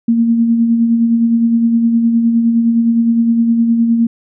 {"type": "tone with tremolo", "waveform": "sine", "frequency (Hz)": 231.3, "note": "A#3", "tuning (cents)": -13, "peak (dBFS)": -7, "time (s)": [0.08, 4.07], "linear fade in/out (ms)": 5, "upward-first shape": "sine", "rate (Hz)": 9.7, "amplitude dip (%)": 40, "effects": []}